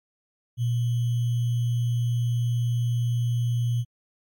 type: tone with sample-and-hold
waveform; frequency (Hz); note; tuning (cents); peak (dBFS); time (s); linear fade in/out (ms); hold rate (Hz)
sine; 119.7; A#2; +46; -21; 0.57-3.85; 50; 3150
effects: MP3 64 kbps